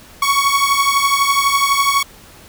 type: beating tone pair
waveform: sawtooth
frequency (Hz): 1108.7 / 1120.7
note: C#6 / C#6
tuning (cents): 0 / +19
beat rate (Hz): 12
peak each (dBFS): -12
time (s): 0.22-2.03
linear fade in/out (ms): 5
effects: pink hiss -42 dBFS RMS until 2.48 s